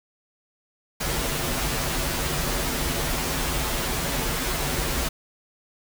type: noise with comb filter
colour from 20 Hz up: pink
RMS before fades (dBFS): -26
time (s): 1-5.09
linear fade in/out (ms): 10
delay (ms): 9.8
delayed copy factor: -0.8
effects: none